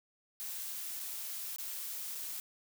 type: noise with dropouts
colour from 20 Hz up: blue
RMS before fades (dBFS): -41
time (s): 0.4-2.4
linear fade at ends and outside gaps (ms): 0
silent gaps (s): 0.994-0.998 / 1.561-1.584 / 2.149-2.153
effects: none